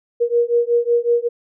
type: beating tone pair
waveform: sine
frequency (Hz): 471.8 / 477.2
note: A#4 / A#4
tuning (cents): +21 / +41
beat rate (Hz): 5.4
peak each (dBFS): -17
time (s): 0.2-1.29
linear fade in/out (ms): 20
effects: none